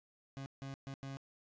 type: tone bursts at uneven times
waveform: 30% pulse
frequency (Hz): 136.2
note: C#3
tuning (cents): -30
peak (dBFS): -40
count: 4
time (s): 0.37-0.46 / 0.62-0.74 / 0.87-0.94 / 1.03-1.17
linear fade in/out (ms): 0
effects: resampled to 16000 Hz + 12-bit